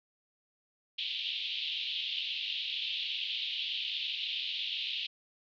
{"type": "band-pass noise", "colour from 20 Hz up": "pink", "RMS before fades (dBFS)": -36, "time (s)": [0.98, 5.07], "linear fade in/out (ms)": 10, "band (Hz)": [2800, 3800], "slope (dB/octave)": 48, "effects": []}